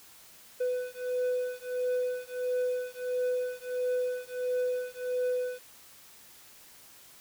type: beating tone pair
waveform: triangle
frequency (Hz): 498.8 / 500.3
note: B4 / B4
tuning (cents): +17 / +22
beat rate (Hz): 1.5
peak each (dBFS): -30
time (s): 0.6-5.59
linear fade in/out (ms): 10
effects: white hiss -54 dBFS RMS until 7.2 s